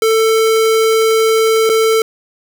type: tone with dropouts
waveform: square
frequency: 444.5 Hz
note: A4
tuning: 18 cents sharp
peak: -10 dBFS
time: 0.02-2.02 s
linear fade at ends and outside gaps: 2 ms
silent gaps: 1.693-1.697 s
effects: none